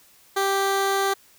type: tone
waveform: 15% pulse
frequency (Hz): 392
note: G4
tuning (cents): 0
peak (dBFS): -14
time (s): 0.36-1.14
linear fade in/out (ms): 10
effects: white hiss -55 dBFS RMS until 1.38 s